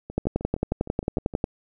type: two click trains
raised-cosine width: 2 ms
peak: -9 / -22 dBFS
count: 15 / 9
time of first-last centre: 0.18-1.441 / 0.1-1.338 s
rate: 11.1 / 6.46 Hz
effects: none